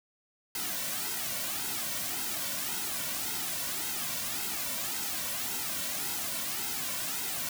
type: noise with flanger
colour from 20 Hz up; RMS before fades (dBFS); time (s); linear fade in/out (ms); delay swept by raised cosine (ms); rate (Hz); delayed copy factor
white; -34; 0.55-7.49; 2; 1.7 to 2.44; 1.8; -0.7
effects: none